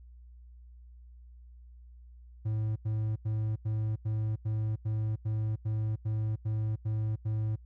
triangle tone bursts, 108.7 Hz, A2, 21 cents flat, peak -26 dBFS, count 13, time 2.45-7.56 s, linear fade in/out 10 ms, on 310 ms, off 90 ms, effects added 60 Hz sine -49 dBFS peak until 7.65 s

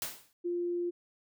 white noise with exponential decay, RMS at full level -33 dBFS, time 0.02-0.33 s, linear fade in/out 1 ms, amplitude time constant 66 ms
sine tone, 349.2 Hz, F4, in tune, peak -30 dBFS, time 0.44-0.91 s, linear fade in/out 20 ms
effects none

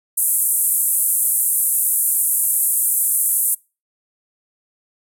pink band-pass noise, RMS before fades -18 dBFS, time 0.17-3.55 s, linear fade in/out 10 ms, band 8700 to 14000 Hz, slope 48 dB/octave, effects noise-tail reverb RT60 0.3 s tail -25 dB re dry

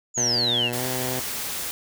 sine exponential sweep, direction down, 7040 to 2571 Hz, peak -20 dBFS, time 0.14-0.71 s, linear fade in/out 50 ms
10% pulse tone with pitch glide, 120.6 to 127.48 Hz, B2 to C3, -41 to -45 cents, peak -19 dBFS, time 0.17-1.2 s, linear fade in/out 5 ms, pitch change +96 cents, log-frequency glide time 0.72-0.82 s
white noise, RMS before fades -30 dBFS, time 0.73-1.71 s, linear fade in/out 0 ms
effects none

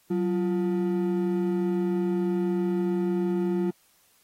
triangle ring-modulated tone, 267 Hz, C4, 35 cents sharp, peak -18 dBFS, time 0.1-3.71 s, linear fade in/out 10 ms, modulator 80 Hz, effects white hiss -63 dBFS RMS until 4.23 s + AAC 48 kbps

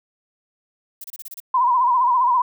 violet noise bursts, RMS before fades -34 dBFS, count 7, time 1.01-1.402 s, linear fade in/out 5 ms, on 32 ms, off 28 ms
sine tone with vibrato, 994 Hz, B5, 11 cents sharp, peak -14 dBFS, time 1.54-2.42 s, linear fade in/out 5 ms, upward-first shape sine, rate 15 Hz, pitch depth 86 cents each way
effects none

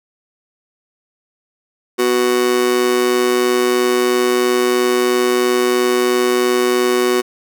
45% pulse tone with amplitude modulation, 370 Hz, F#4, in tune, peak -9 dBFS, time 1.98-7.22 s, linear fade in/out 20 ms, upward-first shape sine, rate 123 Hz, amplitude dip 85%, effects none

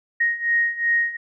sine beating tone pair, 1869 / 1871.7 Hz, A#6 / A#6, +4 / +7 cents, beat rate 2.7 Hz, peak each -23 / -20 dBFS, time 0.2-1.17 s, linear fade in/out 10 ms, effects none

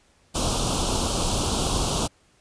pink band-stop noise, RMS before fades -24 dBFS, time 0.34-2.08 s, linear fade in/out 20 ms, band 1300 to 2800 Hz, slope 48 dB/octave, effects pink hiss -61 dBFS RMS until 2.4 s + resampled to 22050 Hz

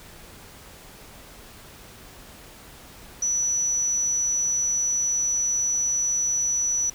sine tone, 5920 Hz, F#8, in tune, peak -21 dBFS, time 3.22-6.9 s, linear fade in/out 5 ms, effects added 50 Hz sine -56 dBFS peak until 6.94 s + pink hiss -46 dBFS RMS until 6.94 s

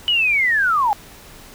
sine linear sweep, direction down, 2985 to 791 Hz, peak -14 dBFS, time 0.08-0.93 s, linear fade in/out 0 ms, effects pink hiss -42 dBFS RMS until 1.54 s

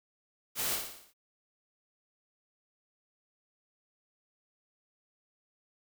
white noise with echo, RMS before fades -33 dBFS, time 0.55-0.79 s, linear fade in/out 50 ms, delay 58 ms, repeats 6, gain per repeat -5 dB, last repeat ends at 1.138 s, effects none

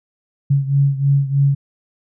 sine beating tone pair, 138.59 / 141.79 Hz, C#3 / C#3, 0 / +40 cents, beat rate 3.2 Hz, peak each -14 / -18 dBFS, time 0.5-1.55 s, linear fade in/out 10 ms, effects none

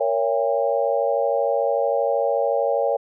sine chord, A# diminished seventh, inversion none, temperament just, 466.2 / 559.4 / 671.3 / 805.5 Hz, A#4 / C#5 / E5 / G5, 0 / +16 / +31 / +47 cents, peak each -24 / -21 / -26 / -26 dBFS, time 0-2.97 s, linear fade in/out 10 ms, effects none

